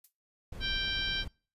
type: noise with exponential decay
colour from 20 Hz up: violet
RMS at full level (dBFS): -48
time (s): 0.04-0.13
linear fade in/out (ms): 5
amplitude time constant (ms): 19
type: noise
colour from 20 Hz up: brown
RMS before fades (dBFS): -40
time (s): 0.52-1.28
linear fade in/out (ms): 5
type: harmonic tone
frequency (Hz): 784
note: G5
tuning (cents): 0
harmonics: 2 / 3 / 4 / 5 / 6 / 7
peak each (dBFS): -36 / -41 / -35 / -37 / -43 / -44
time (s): 0.6-1.25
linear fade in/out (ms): 50
effects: noise-tail reverb RT60 0.4 s tail -26 dB re dry + resampled to 32000 Hz